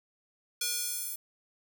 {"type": "tone with high-pass filter sweep", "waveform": "square", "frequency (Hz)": 480.4, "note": "B4", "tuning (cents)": -48, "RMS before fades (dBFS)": -34, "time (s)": [0.61, 1.16], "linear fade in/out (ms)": 5, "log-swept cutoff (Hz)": [4000, 12000], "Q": 0.77, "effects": []}